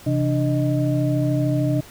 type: tone cluster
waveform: sine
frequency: 131.8 / 165.2 / 296.5 / 620 Hz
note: C3 / E3 / D4 / D#5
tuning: +13 / +4 / +17 / -6 cents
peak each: -20 / -29 / -22 / -27 dBFS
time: 0.06-1.81 s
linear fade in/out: 10 ms
effects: pink hiss -44 dBFS RMS until 1.9 s